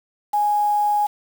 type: tone with quantisation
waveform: sine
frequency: 830.6 Hz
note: G#5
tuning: in tune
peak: -16 dBFS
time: 0.33-1.07 s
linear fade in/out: 10 ms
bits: 6
effects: none